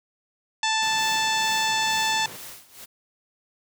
harmonic tone, 880 Hz, A5, in tune, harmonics 1 / 2 / 3 / 4 / 5 / 6 / 7 / 8 / 9, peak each -25 / -28 / -30 / -28 / -33 / -34 / -35 / -36 / -38 dBFS, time 0.63-2.26 s, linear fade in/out 2 ms
pink high-pass noise, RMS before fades -41 dBFS, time 0.82-2.37 s, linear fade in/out 5 ms, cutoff 110 Hz, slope 96 dB/octave
white noise with tremolo, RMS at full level -39 dBFS, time 0.97-2.86 s, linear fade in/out 20 ms, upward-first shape sine, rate 2.2 Hz, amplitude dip 85%
effects none

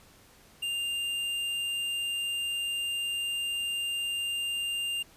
sine tone with tanh clipping, 2798 Hz, F7, 3 cents sharp, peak -31 dBFS, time 0.62-5.03 s, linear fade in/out 10 ms, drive 13 dB, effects pink hiss -57 dBFS RMS until 5.16 s + resampled to 32000 Hz

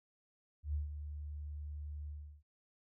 sine tone with ADSR envelope, 74.1 Hz, D2, 16 cents sharp, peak -32 dBFS, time 0.63-2.43 s, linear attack 110 ms, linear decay 140 ms, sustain -9 dB, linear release 350 ms, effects none

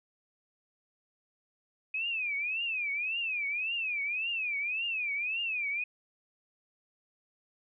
sine tone with vibrato, 2507 Hz, D#7, 12 cents sharp, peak -30 dBFS, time 1.94-5.84 s, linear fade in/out 5 ms, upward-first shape triangle, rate 1.8 Hz, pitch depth 220 cents each way, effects none

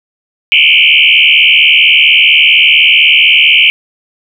sine tone with frequency modulation, 2674 Hz, E7, 24 cents sharp, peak -3 dBFS, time 0.52-3.7 s, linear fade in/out 0 ms, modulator 75.7 Hz, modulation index 5.6, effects 7-bit

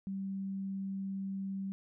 sine tone, 194.1 Hz, G3, 17 cents flat, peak -35 dBFS, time 0.07-1.72 s, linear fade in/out 0 ms, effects none

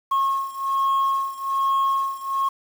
sine beating tone pair, 1086 / 1087.2 Hz, C#6 / C#6, -36 / -34 cents, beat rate 1.2 Hz, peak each -20 / -22 dBFS, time 0.11-2.49 s, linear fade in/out 10 ms, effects tanh soft clip ceiling -16 dBFS + 7-bit

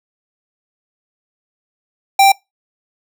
square tone, 785 Hz, G5, 2 cents sharp, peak -7 dBFS, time 2.19-2.32 s, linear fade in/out 5 ms, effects noise-tail reverb RT60 0.2 s tail -23 dB re dry

